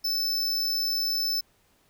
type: tone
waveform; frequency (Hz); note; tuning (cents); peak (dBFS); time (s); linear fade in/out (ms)
square; 5274; E8; 0; -25; 0.04-1.41; 10
effects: pink hiss -65 dBFS RMS until 1.89 s